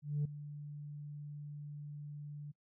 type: tone with ADSR envelope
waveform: sine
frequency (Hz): 146.83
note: D3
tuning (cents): 0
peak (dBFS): -28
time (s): 0.02-2.52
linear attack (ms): 230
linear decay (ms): 6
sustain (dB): -15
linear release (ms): 15
effects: noise-tail reverb RT60 0.1 s tail -24 dB re dry + tanh soft clip ceiling -29 dBFS